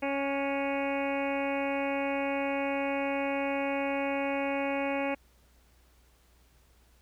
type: harmonic tone with a mistuned harmonic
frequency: 277.2 Hz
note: C#4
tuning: in tune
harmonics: 1 / 2 / 3 / 4 / 5 / 6 / 7 / 8 / 9 / 10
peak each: -33 / -32 / -36 / -43 / -46 / -45 / -46 / -39 / -40 / -46 dBFS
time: 0.02-5.15 s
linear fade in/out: 10 ms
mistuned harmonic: 5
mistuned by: +36 cents
effects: added 60 Hz sine -61 dBFS peak until 7.01 s + pink hiss -66 dBFS RMS until 7.01 s